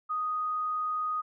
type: tone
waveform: sine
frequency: 1244.5 Hz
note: D#6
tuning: in tune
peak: -28 dBFS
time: 0.09-1.22 s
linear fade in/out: 20 ms
effects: none